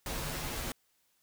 pink noise with comb filter, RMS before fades -37 dBFS, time 0.06-0.72 s, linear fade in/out 2 ms, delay 10 ms, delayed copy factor -0.6, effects white hiss -73 dBFS RMS until 1.22 s

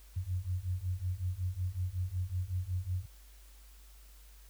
sine beating tone pair, 88.4 / 93.8 Hz, F2 / F#2, +22 / +24 cents, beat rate 5.4 Hz, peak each -36 / -35 dBFS, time 0.16-3.06 s, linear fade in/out 10 ms, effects added 50 Hz sine -53 dBFS peak until 4.49 s + white hiss -62 dBFS RMS until 4.49 s

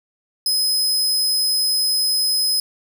sawtooth tone, 5070 Hz, D#8, 32 cents sharp, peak -14 dBFS, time 0.46-2.6 s, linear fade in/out 2 ms, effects 9-bit

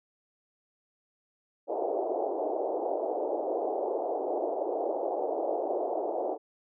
white band-pass noise, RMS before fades -31 dBFS, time 1.67-6.38 s, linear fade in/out 50 ms, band 330 to 760 Hz, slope 48 dB/octave, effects none

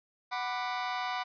sawtooth chord, B minor, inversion second, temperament just, 740.8 / 987.8 / 1185.3 Hz, F#5 / B5 / D6, +2 / 0 / +16 cents, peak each -31 / -32 / -35 dBFS, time 0.31-1.24 s, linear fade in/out 20 ms, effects resampled to 11025 Hz + 11-bit

